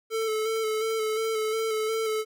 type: tone with vibrato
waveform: square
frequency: 440 Hz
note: A4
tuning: in tune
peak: -26 dBFS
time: 0.1-2.25 s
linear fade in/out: 50 ms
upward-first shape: square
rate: 2.8 Hz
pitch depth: 23 cents each way
effects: none